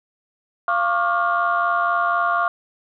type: tone cluster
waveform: sine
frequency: 692 / 1100 / 1184 / 1412 Hz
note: F5 / C#6 / D6 / F6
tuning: -16 / -14 / +14 / +19 cents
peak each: -22 dBFS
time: 0.68-2.48 s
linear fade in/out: 2 ms
effects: tanh soft clip ceiling -9 dBFS